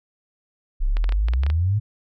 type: exponential sweep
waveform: sine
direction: up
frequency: 30.87 to 110 Hz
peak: -17 dBFS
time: 0.8-1.8 s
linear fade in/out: 20 ms
type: clicks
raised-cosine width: 0.3 ms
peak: -16 dBFS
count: 9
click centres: 0.969 / 1.042 / 1.092 / 1.123 / 1.285 / 1.336 / 1.435 / 1.465 / 1.501 s
effects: none

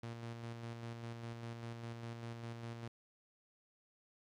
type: tone with tremolo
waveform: sawtooth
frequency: 116.54 Hz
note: A#2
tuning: in tune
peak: -39 dBFS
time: 0.03-2.88 s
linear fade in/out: 5 ms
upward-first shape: square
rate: 5 Hz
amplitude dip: 35%
effects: low-pass 6000 Hz 12 dB/octave + 13-bit

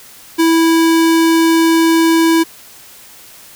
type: tone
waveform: square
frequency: 328.2 Hz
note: E4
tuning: 8 cents flat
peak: -9 dBFS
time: 0.38-2.44 s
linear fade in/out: 20 ms
effects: white hiss -39 dBFS RMS until 3.55 s

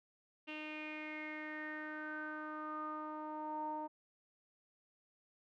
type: tone with low-pass filter sweep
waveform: sawtooth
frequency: 306.6 Hz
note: D#4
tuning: 25 cents flat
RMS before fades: -44 dBFS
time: 0.47-3.88 s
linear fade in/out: 20 ms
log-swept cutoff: 2800 to 850 Hz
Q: 8.3
effects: none

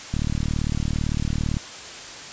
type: click train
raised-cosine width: 5 ms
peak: -12 dBFS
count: 55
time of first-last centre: 0.14-1.569 s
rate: 37.8 Hz
effects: white hiss -37 dBFS RMS until 2.32 s + resampled to 16000 Hz

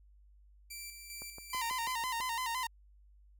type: tone with tremolo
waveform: 10% pulse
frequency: 2341 Hz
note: D7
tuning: 6 cents flat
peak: -34 dBFS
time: 0.7-1.93 s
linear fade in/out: 10 ms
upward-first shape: square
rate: 2.5 Hz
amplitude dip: 45%
type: click train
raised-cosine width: 1 ms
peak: -35 dBFS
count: 7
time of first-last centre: 1.22-2.202 s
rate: 6.11 Hz
type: tone with vibrato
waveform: sawtooth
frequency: 970 Hz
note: B5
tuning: 31 cents flat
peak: -30 dBFS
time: 1.53-2.67 s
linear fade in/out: 5 ms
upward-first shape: square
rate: 5.9 Hz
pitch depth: 86 cents each way
effects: added 50 Hz sine -58 dBFS peak until 3.39 s

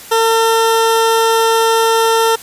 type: tone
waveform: 20% pulse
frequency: 452.3 Hz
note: A4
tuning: 48 cents sharp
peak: -5 dBFS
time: 0.11-2.36 s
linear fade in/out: 10 ms
effects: white hiss -34 dBFS RMS until 2.42 s + resampled to 32000 Hz

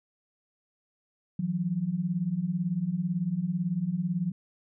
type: beating tone pair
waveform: sine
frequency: 163.2 / 181.2 Hz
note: E3 / F#3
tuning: -17 / -36 cents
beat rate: 18 Hz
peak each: -31 / -28 dBFS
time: 1.39-4.32 s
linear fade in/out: 5 ms
effects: none

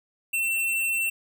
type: tone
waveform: square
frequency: 2698 Hz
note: E7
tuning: 40 cents sharp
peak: -24 dBFS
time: 0.33-1.1 s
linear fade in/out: 10 ms
effects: none

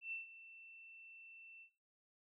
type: tone with ADSR envelope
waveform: sine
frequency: 2681 Hz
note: E7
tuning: 29 cents sharp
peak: -40 dBFS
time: 0.01-1.7 s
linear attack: 110 ms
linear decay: 140 ms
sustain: -15 dB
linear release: 83 ms
effects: noise-tail reverb RT60 0.6 s tail -25 dB re dry

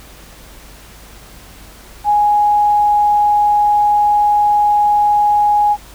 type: tone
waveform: sine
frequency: 830.6 Hz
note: G#5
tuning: in tune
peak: -9 dBFS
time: 2.04-5.77 s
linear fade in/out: 50 ms
effects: added 50 Hz sine -40 dBFS peak until 5.94 s + pink hiss -40 dBFS RMS until 5.94 s

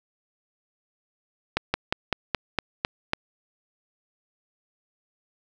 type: slowing click train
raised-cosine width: 0.3 ms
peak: -6 dBFS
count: 8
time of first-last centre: 1.57-3.134 s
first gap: 170 ms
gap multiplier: 1.09
effects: none

